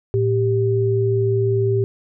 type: tone pair together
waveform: sine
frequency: 112.85 / 392.5 Hz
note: A2 / G4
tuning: +44 / +2 cents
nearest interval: octave + minor seventh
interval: 2158 cents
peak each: -18 dBFS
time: 0.14-1.84 s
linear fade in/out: 0 ms
effects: none